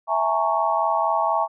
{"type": "chord", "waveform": "sine", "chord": "A# half-diminished seventh", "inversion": "second", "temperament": "equal with one note detuned", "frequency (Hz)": [659.3, 830.6, 914.7, 1108.7], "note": ["E5", "G#5", "A#5", "C#6"], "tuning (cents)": [0, 0, -33, 0], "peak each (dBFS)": -24, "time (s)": [0.07, 1.48], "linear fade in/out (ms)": 50, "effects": []}